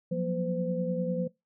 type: tone cluster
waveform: sine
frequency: 175.6 / 185.6 / 235.1 / 511 Hz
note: F3 / F#3 / A#3 / C5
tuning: +10 / +6 / +15 / -41 cents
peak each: -30 / -36 / -37 / -32 dBFS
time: 0.11-1.28 s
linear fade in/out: 10 ms
effects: noise-tail reverb RT60 0.2 s tail -21 dB re dry